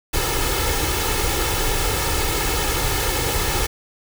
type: noise with comb filter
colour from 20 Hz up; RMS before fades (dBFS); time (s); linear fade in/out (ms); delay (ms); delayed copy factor
pink; -21; 0.13-3.67; 10; 2.3; +0.7
effects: none